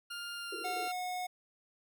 20% pulse tone with pitch glide, 1405 to 1381.7 Hz, F6 to F6, +10 to -19 cents, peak -35 dBFS, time 0.1-0.92 s, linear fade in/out 10 ms, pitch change -29 cents, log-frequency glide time 0.35-0.7 s
pink band-pass noise, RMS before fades -45 dBFS, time 0.52-0.88 s, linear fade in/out 5 ms, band 330 to 480 Hz, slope 96 dB/octave
square tone, 728 Hz, F#5, 28 cents flat, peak -36 dBFS, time 0.64-1.27 s, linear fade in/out 10 ms
effects none

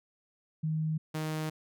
sine / sawtooth tone pair in turn, 157 / 156.01 Hz, D#3 / D#3, +16 / +5 cents, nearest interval unison, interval 11 cents, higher first, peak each -28 dBFS, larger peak neither, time 0.63-0.98 / 1.14-1.5 s, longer second, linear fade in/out 10 ms, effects none

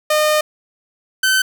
sawtooth tone pair in turn, 610 / 1531.3 Hz, D#5 / G6, -34 / -41 cents, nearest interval octave + major third, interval 1593 cents, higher second, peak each -9 dBFS, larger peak neither, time 0.1-0.41 / 1.23-1.42 s, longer first, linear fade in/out 5 ms, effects none

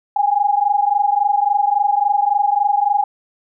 sine tone pair together, 806 / 829.6 Hz, G5 / G#5, +48 / -2 cents, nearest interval unison, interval 50 cents, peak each -16 dBFS, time 0.16-3.04 s, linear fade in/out 5 ms, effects none

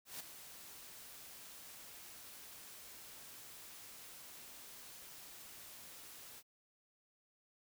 white noise with ADSR envelope, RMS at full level -45 dBFS, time 0.05-6.43 s, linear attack 150 ms, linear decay 10 ms, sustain -9 dB, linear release 48 ms, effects none

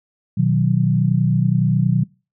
sine chord, B major, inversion none, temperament equal, 123.47 / 155.56 / 185 Hz, B2 / D#3 / F#3, 0 / 0 / 0 cents, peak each -18 dBFS, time 0.37-2.04 s, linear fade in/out 10 ms, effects noise-tail reverb RT60 0.3 s tail -23 dB re dry

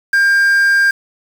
triangle tone with quantisation, 1600 Hz, G6, 35 cents sharp, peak -7 dBFS, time 0.13-0.91 s, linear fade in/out 5 ms, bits 5, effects none

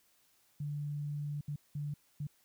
sine tone bursts at uneven times, 146.4 Hz, D3, 5 cents flat, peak -35 dBFS, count 4, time 0.6-1.41 / 1.48-1.56 / 1.75-1.94 / 2.2-2.27 s, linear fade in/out 5 ms, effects white hiss -70 dBFS RMS until 2.44 s

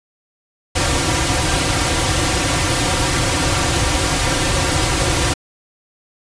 pink noise with comb filter, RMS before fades -17 dBFS, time 0.75-5.34 s, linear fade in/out 10 ms, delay 4.7 ms, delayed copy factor -0.9, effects resampled to 22050 Hz

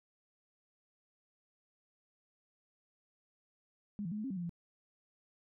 sine tone with pitch steps, 205.7 / 166.8 / 209.8 / 214.2 / 269.4 / 191.2 / 175.1 / 170.7 Hz, G#3 / E3 / G#3 / A3 / C#4 / G3 / F3 / F3, -16 / +21 / +18 / -46 / -49 / -43 / +5 / -39 cents, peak -36 dBFS, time 3.99-4.494 s, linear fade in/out 0 ms, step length 63 ms, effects none

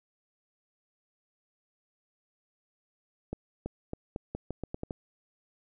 accelerating click train, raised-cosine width 2 ms, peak -21 dBFS, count 10, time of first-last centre 3.33-4.908 s, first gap 330 ms, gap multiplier 0.83, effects none

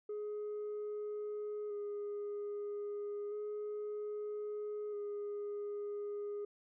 sine tone with vibrato, 415.3 Hz, G#4, in tune, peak -36 dBFS, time 0.09-6.45 s, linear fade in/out 5 ms, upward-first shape square, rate 0.31 Hz, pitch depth 16 cents each way, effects tanh soft clip ceiling -37 dBFS

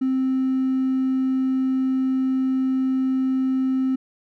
triangle tone with hard clipping, 262 Hz, C4, 2 cents sharp, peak -19 dBFS, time 0.01-3.96 s, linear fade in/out 10 ms, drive 4 dB, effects none

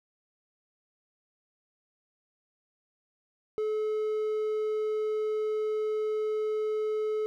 triangle tone, 430 Hz, A4, 40 cents flat, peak -25 dBFS, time 3.58-7.26 s, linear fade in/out 0 ms, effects none

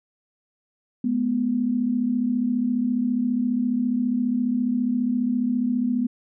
sine tone pair together, 212.2 / 246.9 Hz, G#3 / B3, +38 / 0 cents, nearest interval minor third, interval 262 cents, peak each -26 / -21 dBFS, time 1.04-6.07 s, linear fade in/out 5 ms, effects none

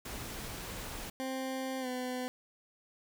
pink noise, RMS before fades -42 dBFS, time 0.05-1.1 s, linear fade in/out 5 ms
20% pulse tone with pitch glide, 262.7 to 252.3 Hz, C4 to B3, +7 to +37 cents, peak -30 dBFS, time 1.2-2.28 s, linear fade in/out 0 ms, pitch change -70 cents, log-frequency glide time 1.8-1.87 s
effects none

